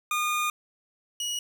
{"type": "tone pair in turn", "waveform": "25% pulse", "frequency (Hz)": [1219, 2909], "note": ["D#6", "F#7"], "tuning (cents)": [-36, -30], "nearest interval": "octave + minor third", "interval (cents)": 1506, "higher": "second", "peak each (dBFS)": [-21, -25], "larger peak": "first", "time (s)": [[0.11, 0.5], [1.2, 1.39]], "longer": "first", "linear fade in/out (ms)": 2, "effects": ["9-bit"]}